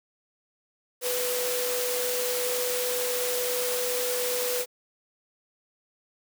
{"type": "tone in noise", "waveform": "sine", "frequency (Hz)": 495.6, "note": "B4", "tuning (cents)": 6, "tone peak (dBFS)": -28, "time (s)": [1.01, 4.66], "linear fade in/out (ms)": 50, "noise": "white", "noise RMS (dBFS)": -30, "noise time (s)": [1.01, 4.66], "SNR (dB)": -1, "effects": ["high-pass 300 Hz 12 dB/octave"]}